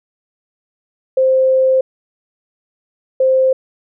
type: tone bursts at uneven times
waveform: sine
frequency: 523.3 Hz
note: C5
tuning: in tune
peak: -9 dBFS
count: 2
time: 1.17-1.81 / 3.2-3.53 s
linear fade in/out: 5 ms
effects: none